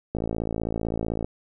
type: click train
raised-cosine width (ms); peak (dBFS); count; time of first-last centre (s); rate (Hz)
2; -14; 62; 0.15-1.245; 55.7
effects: none